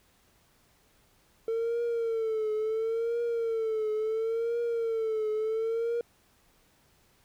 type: tone with vibrato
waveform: triangle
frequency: 450 Hz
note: A4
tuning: 39 cents sharp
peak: -24 dBFS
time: 1.48-6.01 s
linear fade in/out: 2 ms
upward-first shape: triangle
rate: 0.72 Hz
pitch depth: 89 cents each way
effects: tanh soft clip ceiling -22 dBFS + pink hiss -65 dBFS RMS until 7.24 s